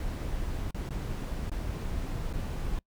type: noise with dropouts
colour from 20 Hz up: brown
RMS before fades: -33 dBFS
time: 0-2.79 s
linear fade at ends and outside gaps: 2 ms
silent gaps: 0.709-0.745 / 0.891-0.906 / 1.497-1.516 / 2.329-2.335 s
effects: noise-tail reverb RT60 0.1 s tail -25 dB re dry